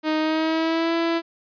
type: tone with pitch glide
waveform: sawtooth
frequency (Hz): 311.1 to 333.4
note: D#4 to E4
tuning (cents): 0 to +20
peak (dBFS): -16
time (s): 0.03-1.22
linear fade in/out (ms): 50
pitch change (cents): +120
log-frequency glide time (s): 0.19-0.94
effects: resampled to 11025 Hz